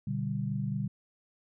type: chord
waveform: sine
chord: G major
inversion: first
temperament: just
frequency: 122.5 / 147 / 196 Hz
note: B2 / D3 / G3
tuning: -14 / +2 / 0 cents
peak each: -34 dBFS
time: 0.07-0.88 s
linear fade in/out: 5 ms
effects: none